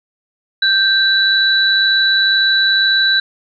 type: tone pair together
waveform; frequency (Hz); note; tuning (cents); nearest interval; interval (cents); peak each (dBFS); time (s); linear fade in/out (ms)
sine; 1568 / 3951; G6 / B7; 0 / 0; octave + major third; 1600; -13; 0.62-3.2; 5
effects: none